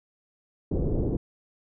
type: low-pass noise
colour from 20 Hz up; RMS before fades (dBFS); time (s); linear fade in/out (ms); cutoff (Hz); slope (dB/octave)
pink; -26; 0.71-1.17; 5; 470; 24
effects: none